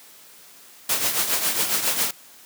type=noise with tremolo; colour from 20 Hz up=white; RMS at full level=-20 dBFS; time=0.89-2.11 s; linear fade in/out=5 ms; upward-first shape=triangle; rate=7.3 Hz; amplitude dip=65%; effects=white hiss -48 dBFS RMS until 2.45 s + high-pass 150 Hz 12 dB/octave